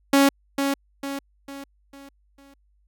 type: tone with echo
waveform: sawtooth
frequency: 277.2 Hz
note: C#4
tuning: in tune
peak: -10 dBFS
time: 0.13-0.29 s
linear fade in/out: 5 ms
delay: 450 ms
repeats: 5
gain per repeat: -7 dB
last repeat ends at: 2.54 s
effects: added 50 Hz sine -60 dBFS peak until 2.87 s